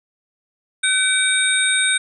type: tone cluster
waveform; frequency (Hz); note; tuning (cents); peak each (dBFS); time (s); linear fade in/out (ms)
sine; 1519 / 2302 / 3706 / 8570; F#6 / D7 / A#7 / C9; +45 / -35 / -11 / +40; -20 / -23 / -20 / -20; 0.83-1.98; 10
effects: none